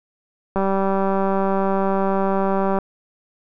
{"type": "click train", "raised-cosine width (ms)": 1, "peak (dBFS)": -8, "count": 433, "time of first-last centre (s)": [0.56, 2.787], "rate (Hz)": 194, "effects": []}